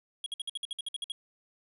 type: tone bursts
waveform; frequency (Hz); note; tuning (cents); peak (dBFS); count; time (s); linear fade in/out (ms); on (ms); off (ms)
square; 3300; G#7; -12; -33; 12; 0.24-1.12; 2; 22; 56
effects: resampled to 32000 Hz + 12-bit